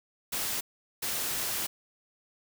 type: noise bursts at uneven times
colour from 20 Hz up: white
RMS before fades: -32 dBFS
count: 2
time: 0.32-0.61 / 1.02-1.67 s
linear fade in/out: 10 ms
effects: none